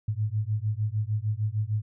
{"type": "beating tone pair", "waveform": "sine", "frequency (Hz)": [103.83, 110.43], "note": ["G#2", "A2"], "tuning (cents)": [0, 7], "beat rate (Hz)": 6.6, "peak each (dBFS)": -28, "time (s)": [0.08, 1.82], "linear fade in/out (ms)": 5, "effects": []}